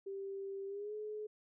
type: tone with pitch glide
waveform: sine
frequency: 392 to 425 Hz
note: G4 to G#4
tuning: 0 to +40 cents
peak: -40 dBFS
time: 0.06-1.27 s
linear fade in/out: 10 ms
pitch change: +140 cents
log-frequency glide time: 0.67-0.94 s
effects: none